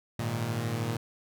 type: chord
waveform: sawtooth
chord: Ab suspended second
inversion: none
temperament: equal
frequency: 103.83 / 116.54 / 155.56 Hz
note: Ab2 / Bb2 / Eb3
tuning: 0 / 0 / 0 cents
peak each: -32 / -27 / -33 dBFS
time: 0.19-0.97 s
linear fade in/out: 5 ms
effects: none